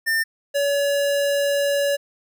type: tone pair in turn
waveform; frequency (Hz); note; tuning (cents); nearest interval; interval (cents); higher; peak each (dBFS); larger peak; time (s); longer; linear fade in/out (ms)
square; 1800 / 567; A6 / C#5; +39 / +39; octave + minor sixth; 2000; first; -19; neither; 0.06-0.24 / 0.54-1.97; second; 20
effects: none